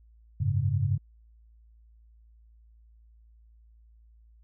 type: chord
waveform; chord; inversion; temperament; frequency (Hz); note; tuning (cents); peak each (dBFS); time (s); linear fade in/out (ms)
sine; F# suspended second; none; equal; 92.5 / 103.83 / 138.59; F#2 / G#2 / C#3; 0 / 0 / 0; -29 / -27 / -28; 0.4-0.98; 10
effects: added 56 Hz sine -54 dBFS peak until 4.43 s